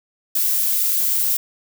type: noise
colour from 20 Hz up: violet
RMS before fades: -19 dBFS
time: 0.35-1.37 s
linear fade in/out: 5 ms
effects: none